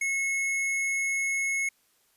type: tone with tanh clipping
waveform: sine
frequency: 2182 Hz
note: C#7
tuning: 28 cents flat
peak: -27 dBFS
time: 0.01-1.69 s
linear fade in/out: 5 ms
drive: 18 dB
effects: white hiss -67 dBFS RMS until 2.16 s + resampled to 32000 Hz